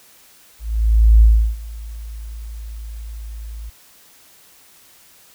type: tone with ADSR envelope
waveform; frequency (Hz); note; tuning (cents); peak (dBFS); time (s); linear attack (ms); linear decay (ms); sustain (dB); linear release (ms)
sine; 55; A1; 0; -5; 0.59-3.7; 620; 350; -23; 10
effects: white hiss -49 dBFS RMS until 5.34 s